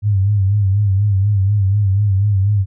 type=tone with vibrato; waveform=sine; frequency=100 Hz; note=G2; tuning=35 cents sharp; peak=-11 dBFS; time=0.02-2.66 s; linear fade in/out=50 ms; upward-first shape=sine; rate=4.1 Hz; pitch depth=85 cents each way; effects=none